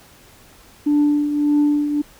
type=tone with tremolo; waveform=sine; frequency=293.7 Hz; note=D4; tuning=in tune; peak=-10 dBFS; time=0.86-2.02 s; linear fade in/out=10 ms; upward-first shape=triangle; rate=1.7 Hz; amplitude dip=65%; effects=tanh soft clip ceiling -10 dBFS + pink hiss -48 dBFS RMS until 2.19 s